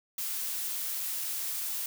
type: noise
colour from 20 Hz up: blue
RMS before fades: -34 dBFS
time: 0.18-1.86 s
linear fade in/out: 2 ms
effects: none